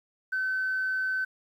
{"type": "tone", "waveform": "sine", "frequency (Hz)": 1526, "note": "G6", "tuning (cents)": -47, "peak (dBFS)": -25, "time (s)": [0.32, 1.25], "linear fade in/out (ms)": 10, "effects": ["tanh soft clip ceiling -22 dBFS", "10-bit"]}